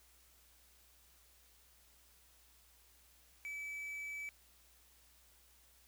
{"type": "tone with quantisation", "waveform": "triangle", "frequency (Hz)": 2300, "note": "D7", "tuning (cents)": -37, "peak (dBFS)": -40, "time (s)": [3.45, 4.29], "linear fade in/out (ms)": 0, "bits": 11, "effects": ["added 60 Hz sine -70 dBFS peak until 5.87 s", "white hiss -67 dBFS RMS until 5.87 s"]}